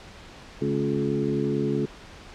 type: harmonic tone with a mistuned harmonic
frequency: 71 Hz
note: C#2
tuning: 42 cents sharp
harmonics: 2 / 3 / 4 / 5 / 6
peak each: -29 / -29 / -29 / -29 / -29 dBFS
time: 0.61-1.86 s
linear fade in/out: 10 ms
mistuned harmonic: 4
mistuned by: -38 cents
effects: pink hiss -45 dBFS RMS until 2.34 s + low-pass 5000 Hz 12 dB/octave

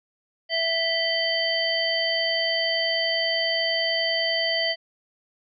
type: harmonic tone with a mistuned harmonic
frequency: 659.3 Hz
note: E5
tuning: in tune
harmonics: 1 / 3 / 5 / 7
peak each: -27 / -27 / -27 / -27 dBFS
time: 0.49-4.76 s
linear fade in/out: 50 ms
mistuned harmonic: 5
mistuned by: -110 cents
effects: none

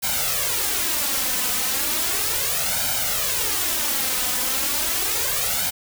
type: noise with flanger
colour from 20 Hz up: white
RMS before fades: -23 dBFS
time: 0.02-5.71 s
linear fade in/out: 20 ms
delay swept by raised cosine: 1.3 to 4 ms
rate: 0.35 Hz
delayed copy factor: +0.8
effects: none

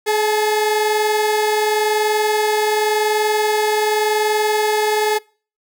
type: tone pair together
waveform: 30% pulse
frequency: 424.7 / 870.3 Hz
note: G#4 / A5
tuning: +39 / -19 cents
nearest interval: octave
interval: 1242 cents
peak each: -13 / -20 dBFS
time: 0.06-5.19 s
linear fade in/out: 20 ms
effects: noise-tail reverb RT60 0.4 s tail -24 dB re dry

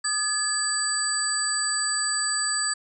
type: tone cluster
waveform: sine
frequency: 1226 / 1700 / 4652 / 7960 Hz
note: D#6 / G#6 / D8 / B8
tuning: -26 / +40 / -17 / +13 cents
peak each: -33 / -29 / -29 / -26 dBFS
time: 0.04-2.74 s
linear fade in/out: 10 ms
effects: none

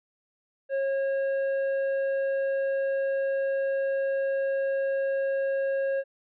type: tone with hard clipping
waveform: sine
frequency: 544 Hz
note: C#5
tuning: 33 cents flat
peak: -26 dBFS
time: 0.69-6.04 s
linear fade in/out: 50 ms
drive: 6 dB
effects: resampled to 8000 Hz

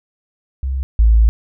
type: tone pair in turn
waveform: sine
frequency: 66.2 / 55.48 Hz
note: C2 / A1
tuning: +21 / +15 cents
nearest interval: minor third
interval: 306 cents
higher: first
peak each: -17 / -7 dBFS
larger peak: second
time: 0.63-0.83 / 0.99-1.29 s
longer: second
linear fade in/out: 0 ms
effects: none

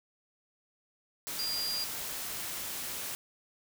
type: tone in noise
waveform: sine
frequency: 4800 Hz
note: D8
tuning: 37 cents sharp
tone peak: -32 dBFS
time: 1.39-1.84 s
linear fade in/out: 0 ms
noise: white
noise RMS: -38 dBFS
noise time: 1.27-3.15 s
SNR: +3 dB
effects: none

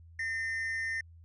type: tone pair together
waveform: triangle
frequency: 1822.8 / 2046 Hz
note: A#6 / C7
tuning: -39 / -39 cents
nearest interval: major second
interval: 200 cents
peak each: -31 / -36 dBFS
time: 0.19-1.01 s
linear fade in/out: 5 ms
effects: added 83 Hz sine -51 dBFS peak until 1.24 s + resampled to 24000 Hz

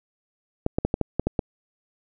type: clicks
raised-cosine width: 2 ms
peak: -8 dBFS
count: 8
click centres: 0.664 / 0.785 / 0.85 / 0.941 / 1.013 / 1.196 / 1.27 / 1.392 s
effects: none

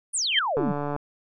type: exponential sweep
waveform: sine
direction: down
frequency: 10010 to 155.56 Hz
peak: -23 dBFS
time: 0.13-0.73 s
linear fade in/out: 20 ms
type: tone with exponential growth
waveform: sine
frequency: 3136 Hz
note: G7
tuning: in tune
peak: -15 dBFS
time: 0.22-0.39 s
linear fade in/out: 2 ms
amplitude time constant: 35 ms
type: click train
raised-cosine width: 1 ms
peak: -16 dBFS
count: 58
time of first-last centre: 0.57-0.963 s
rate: 145 Hz
effects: none

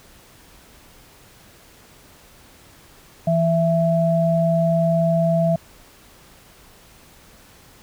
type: tone pair together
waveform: sine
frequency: 165.69 / 664 Hz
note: E3 / E5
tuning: +9 / +12 cents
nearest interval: 2 octaves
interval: 2403 cents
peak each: -18 dBFS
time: 3.27-5.56 s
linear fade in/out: 5 ms
effects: pink hiss -49 dBFS RMS until 7.82 s

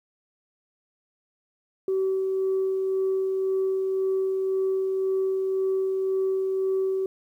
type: tone with tremolo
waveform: sine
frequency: 381.7 Hz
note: G4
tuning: 46 cents flat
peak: -20 dBFS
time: 1.88-7.06 s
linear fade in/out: 2 ms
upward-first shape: sine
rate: 1.9 Hz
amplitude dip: 25%
effects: tanh soft clip ceiling -18 dBFS + 10-bit

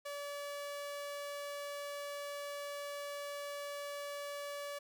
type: tone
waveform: sawtooth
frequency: 574 Hz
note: D5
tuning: 40 cents flat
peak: -37 dBFS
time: 0.05-4.79 s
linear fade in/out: 10 ms
effects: none

